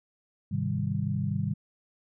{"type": "chord", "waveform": "sine", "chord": "Ab major seventh", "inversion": "none", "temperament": "equal with one note detuned", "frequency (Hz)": [103.83, 130.81, 155.56, 196.56], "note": ["Ab2", "C3", "Eb3", "G3"], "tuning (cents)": [0, 0, 0, 5], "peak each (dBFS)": -32, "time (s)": [0.51, 1.54], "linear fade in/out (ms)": 10, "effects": []}